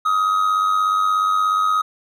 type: tone with amplitude modulation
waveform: triangle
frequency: 1261 Hz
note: D#6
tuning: 23 cents sharp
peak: -11 dBFS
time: 0.05-1.82 s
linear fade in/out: 10 ms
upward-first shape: sine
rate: 96.8 Hz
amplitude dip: 55%
effects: none